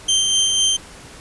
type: tone with tremolo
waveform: 25% pulse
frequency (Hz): 3136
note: G7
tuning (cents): 0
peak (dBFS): -10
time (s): 0.08-0.77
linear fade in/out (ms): 10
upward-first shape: sine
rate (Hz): 4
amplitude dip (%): 30
effects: pink hiss -40 dBFS RMS until 1.2 s + resampled to 24000 Hz